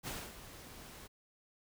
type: noise with ADSR envelope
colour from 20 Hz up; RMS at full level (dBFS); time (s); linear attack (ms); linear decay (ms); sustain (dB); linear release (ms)
pink; -40; 0.03-1.08; 42; 240; -12; 24
effects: none